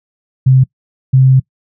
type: tone pair in turn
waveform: sine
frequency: 130.81 / 131.42 Hz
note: C3 / C3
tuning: 0 / +8 cents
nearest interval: unison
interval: 8 cents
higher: second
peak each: -4 dBFS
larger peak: neither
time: 0.46-0.64 / 1.13-1.4 s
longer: second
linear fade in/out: 10 ms
effects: noise-tail reverb RT60 0.1 s tail -23 dB re dry